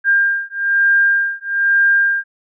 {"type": "beating tone pair", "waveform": "sine", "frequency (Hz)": [1600, 1601.1], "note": ["G6", "G6"], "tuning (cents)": [35, 36], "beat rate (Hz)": 1.1, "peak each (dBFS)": -15, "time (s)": [0.04, 2.24], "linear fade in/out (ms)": 50, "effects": []}